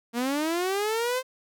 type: linear sweep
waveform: sawtooth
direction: up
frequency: 228.9 to 524 Hz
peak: -21 dBFS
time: 0.13-1.23 s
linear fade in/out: 50 ms
effects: none